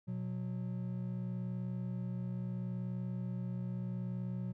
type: tone pair together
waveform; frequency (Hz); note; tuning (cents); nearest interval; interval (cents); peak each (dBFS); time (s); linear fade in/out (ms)
triangle; 122.26 / 183; B2 / F#3; -17 / -19; perfect fifth; 698; -37 / -37; 0.07-4.53; 20
effects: none